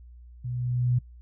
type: tone with level ramp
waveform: sine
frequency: 123.47 Hz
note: B2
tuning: in tune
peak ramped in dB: -30 to -19 dBFS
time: 0.44-0.99 s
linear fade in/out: 10 ms
effects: noise-tail reverb RT60 0.1 s tail -22 dB re dry + added 60 Hz sine -45 dBFS peak until 1.21 s